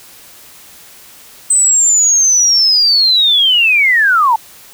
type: linear sweep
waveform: sine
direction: down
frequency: 8180 to 860 Hz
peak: -7 dBFS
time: 1.5-4.36 s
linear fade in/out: 5 ms
effects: white hiss -39 dBFS RMS until 4.73 s